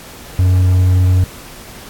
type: tone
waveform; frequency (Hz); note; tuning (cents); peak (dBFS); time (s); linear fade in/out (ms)
triangle; 91.8; F#2; -13; -6; 0.39-1.24; 0
effects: pink hiss -35 dBFS RMS until 1.89 s + AAC 64 kbps